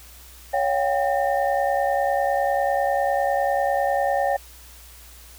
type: tone cluster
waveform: sine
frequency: 561 / 719 / 789 / 1817 Hz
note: C#5 / F#5 / G5 / A#6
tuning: +21 / -50 / +11 / -45 cents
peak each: -23 / -25 / -23 / -31 dBFS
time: 0.53-4.37 s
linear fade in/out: 10 ms
effects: added 60 Hz sine -46 dBFS peak until 5.38 s + white hiss -47 dBFS RMS until 5.38 s

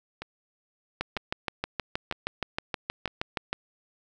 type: two click trains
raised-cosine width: 0.3 ms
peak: -12 / -20 dBFS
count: 17 / 4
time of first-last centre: 1.01-3.53 / 0.22-3.077 s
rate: 6.35 / 1.05 Hz
effects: none

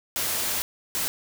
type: noise bursts at uneven times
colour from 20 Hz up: white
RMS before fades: -27 dBFS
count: 2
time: 0.16-0.62 / 0.95-1.08 s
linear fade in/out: 0 ms
effects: none

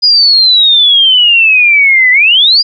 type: exponential two-way sweep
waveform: sine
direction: down then up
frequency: 4967 to 1975.5 to 4967 Hz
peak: -3 dBFS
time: 0.02-2.63 s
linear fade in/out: 20 ms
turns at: 2.11 s
effects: none

